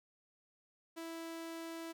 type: tone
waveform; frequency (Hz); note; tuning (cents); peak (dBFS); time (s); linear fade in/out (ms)
sawtooth; 329.6; E4; 0; -39; 0.96-1.93; 20
effects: none